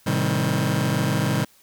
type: chord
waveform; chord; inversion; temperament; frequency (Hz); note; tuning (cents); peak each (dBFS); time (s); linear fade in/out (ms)
sawtooth; A half-diminished seventh; none; just; 110 / 132 / 158.4 / 198; A2 / C3 / Eb3 / G3; 0 / +16 / +31 / +18; -23 / -20 / -21 / -22; 0.06-1.45; 10
effects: white hiss -56 dBFS RMS until 1.62 s